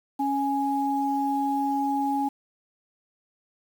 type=tone pair together; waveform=sine; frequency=277.2 / 832 Hz; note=C#4 / G#5; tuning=0 / +3 cents; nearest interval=octave + perfect fifth; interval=1903 cents; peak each=-26 / -25 dBFS; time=0.19-2.29 s; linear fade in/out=10 ms; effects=8-bit